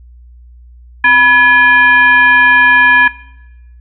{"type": "tone with frequency modulation", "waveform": "sine", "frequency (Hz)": 1697, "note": "G#6", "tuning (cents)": 37, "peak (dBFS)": -4, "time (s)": [1.04, 3.08], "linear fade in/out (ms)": 5, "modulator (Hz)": 718, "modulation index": 0.82, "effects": ["noise-tail reverb RT60 0.9 s tail -19 dB re dry", "added 60 Hz sine -35 dBFS peak until 3.8 s"]}